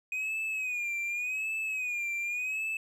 triangle tone with vibrato, 2489 Hz, D#7, in tune, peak -29 dBFS, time 0.12-2.77 s, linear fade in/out 2 ms, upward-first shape sine, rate 0.87 Hz, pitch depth 92 cents each way, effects none

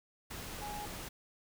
sine tone in noise, 830.6 Hz, G#5, in tune, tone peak -41 dBFS, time 0.61-0.86 s, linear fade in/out 10 ms, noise pink, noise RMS -44 dBFS, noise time 0.3-1.09 s, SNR 0 dB, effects none

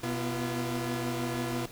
sawtooth tone cluster, 124.8 / 243.4 / 341.2 Hz, B2 / B3 / F4, +19 / -25 / -40 cents, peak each -31 dBFS, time 0.03-1.66 s, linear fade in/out 5 ms, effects pink hiss -49 dBFS RMS until 1.71 s

